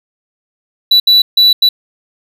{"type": "tone bursts at uneven times", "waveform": "triangle", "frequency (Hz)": 3951, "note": "B7", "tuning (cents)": 0, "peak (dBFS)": -3, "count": 4, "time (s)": [[0.91, 1], [1.07, 1.22], [1.37, 1.53], [1.62, 1.69]], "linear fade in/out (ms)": 5, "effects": []}